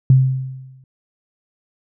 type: tone with exponential decay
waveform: sine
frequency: 131.2 Hz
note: C3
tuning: 5 cents sharp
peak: -5 dBFS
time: 0.1-0.84 s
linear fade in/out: 2 ms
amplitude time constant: 160 ms
effects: none